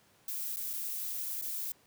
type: noise with dropouts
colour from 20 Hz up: violet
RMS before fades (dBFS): -37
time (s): 0.28-1.72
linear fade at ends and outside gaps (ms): 1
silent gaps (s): 0.561-0.569 / 0.732-0.736 / 1.413-1.422
effects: pink hiss -65 dBFS RMS until 1.86 s + high-pass 100 Hz 12 dB/octave